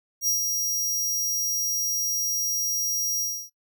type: tone with ADSR envelope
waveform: sawtooth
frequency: 5700 Hz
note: F8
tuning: 34 cents sharp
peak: -18 dBFS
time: 0.21-3.5 s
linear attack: 66 ms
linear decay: 120 ms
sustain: -4 dB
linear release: 290 ms
effects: noise-tail reverb RT60 0.1 s tail -18 dB re dry